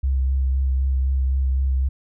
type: tone with vibrato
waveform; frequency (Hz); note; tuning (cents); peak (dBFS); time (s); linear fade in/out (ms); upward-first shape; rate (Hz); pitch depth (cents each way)
sine; 66.2; C2; +21; -17; 0.03-1.89; 10; sine; 3.9; 21
effects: none